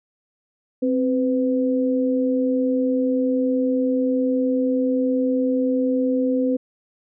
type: tone pair together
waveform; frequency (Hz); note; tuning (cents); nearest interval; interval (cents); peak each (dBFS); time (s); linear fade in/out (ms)
sine; 261.6 / 502.8; C4 / B4; 0 / +31; major seventh; 1131; -19 / -22; 0.82-6.57; 10
effects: none